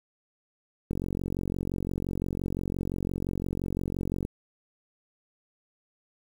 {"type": "click train", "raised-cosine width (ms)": 3, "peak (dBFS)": -18, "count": 154, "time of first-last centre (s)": [0.91, 4.251], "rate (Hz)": 45.8, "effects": ["8-bit"]}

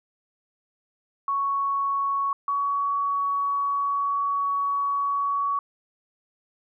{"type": "tone pair in turn", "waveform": "sine", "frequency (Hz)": [1111, 1125.2], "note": ["C#6", "C#6"], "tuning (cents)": [4, 26], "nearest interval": "unison", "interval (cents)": 22, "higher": "second", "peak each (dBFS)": -22, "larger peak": "neither", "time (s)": [[1.28, 2.33], [2.48, 5.59]], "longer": "second", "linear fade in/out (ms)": 2, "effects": []}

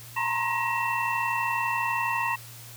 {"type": "tone cluster", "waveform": "sine", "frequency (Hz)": [916, 956, 1068, 1893, 2687], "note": ["A#5", "A#5", "C6", "A#6", "E7"], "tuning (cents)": [-31, 43, 35, 26, 33], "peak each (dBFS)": -31, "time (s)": [0.16, 2.36], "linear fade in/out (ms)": 10, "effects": ["added 117 Hz sine -46 dBFS peak until 2.76 s", "white hiss -46 dBFS RMS until 2.76 s"]}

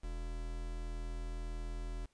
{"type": "tone with quantisation", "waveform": "triangle", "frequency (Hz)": 40.85, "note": "E1", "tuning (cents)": -15, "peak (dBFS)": -36, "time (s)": [0.03, 2.06], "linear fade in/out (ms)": 10, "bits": 8, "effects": ["pink hiss -75 dBFS RMS until 2.13 s", "resampled to 22050 Hz"]}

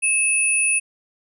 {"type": "tone pair together", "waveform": "sine", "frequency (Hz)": [2600, 9737], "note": ["E7", "D#9"], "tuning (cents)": [-24, -39], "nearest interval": "octave + major seventh", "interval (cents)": 2285, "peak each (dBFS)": -19, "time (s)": [0.02, 0.8], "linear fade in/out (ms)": 20, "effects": []}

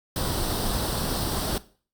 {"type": "noise with comb filter", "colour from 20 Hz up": "pink", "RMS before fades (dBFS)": -27, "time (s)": [0.16, 1.58], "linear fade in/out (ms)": 2, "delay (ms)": 0.22, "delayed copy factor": 0.65, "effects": ["noise-tail reverb RT60 0.4 s tail -17 dB re dry", "Opus 48 kbps"]}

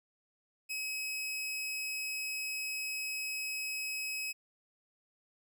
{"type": "tone", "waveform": "sawtooth", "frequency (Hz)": 2550, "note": "D#7", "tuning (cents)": 42, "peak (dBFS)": -32, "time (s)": [0.69, 4.33], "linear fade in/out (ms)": 20, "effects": []}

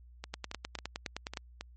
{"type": "two click trains", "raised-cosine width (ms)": 0.2, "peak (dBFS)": [-19, -22], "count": [11, 6], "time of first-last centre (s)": [[0.34, 1.372], [0.24, 1.61]], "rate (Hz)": [9.69, 3.65], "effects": ["added 60 Hz sine -52 dBFS peak until 1.76 s", "MP3 32 kbps"]}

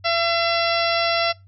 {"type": "harmonic tone", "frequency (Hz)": 676, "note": "E5", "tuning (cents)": 43, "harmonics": [1, 2, 3, 4, 5, 6, 7, 8], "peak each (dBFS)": [-22, -25, -27, -28, -29, -30, -30, -31], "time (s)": [0.04, 1.33], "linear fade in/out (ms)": 20, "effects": ["noise-tail reverb RT60 0.2 s tail -21 dB re dry", "added 96 Hz sine -46 dBFS peak until 1.47 s"]}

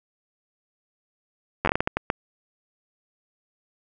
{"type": "slowing click train", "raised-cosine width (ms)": 0.5, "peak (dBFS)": -6, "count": 10, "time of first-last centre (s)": [1.65, 2.101], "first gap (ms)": 10, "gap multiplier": 1.38, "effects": []}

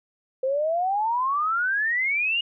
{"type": "exponential sweep", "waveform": "sine", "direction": "up", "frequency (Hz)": [513, 2888], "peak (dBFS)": -21, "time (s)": [0.43, 2.41], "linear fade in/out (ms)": 5, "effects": []}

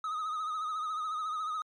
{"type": "tone with vibrato", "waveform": "triangle", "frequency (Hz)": 1258, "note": "D#6", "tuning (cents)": 19, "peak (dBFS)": -30, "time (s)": [0.04, 1.62], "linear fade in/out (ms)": 2, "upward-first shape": "triangle", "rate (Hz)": 14, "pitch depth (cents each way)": 69, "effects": ["MP3 48 kbps"]}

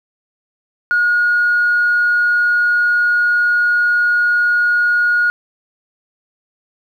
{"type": "tone", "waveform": "sine", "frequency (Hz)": 1441, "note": "F#6", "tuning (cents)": -46, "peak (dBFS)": -10, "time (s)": [0.91, 5.3], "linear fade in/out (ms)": 0, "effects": ["tanh soft clip ceiling -7 dBFS", "8-bit"]}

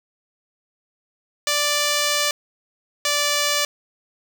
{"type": "tone pair in turn", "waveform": "5% pulse", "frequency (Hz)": [587.3, 584.2], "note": ["D5", "D5"], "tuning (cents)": [0, -9], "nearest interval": "unison", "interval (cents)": 9, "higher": "first", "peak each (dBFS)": -7, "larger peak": "neither", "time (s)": [[1.47, 2.31], [3.05, 3.65]], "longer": "first", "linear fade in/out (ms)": 2, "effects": []}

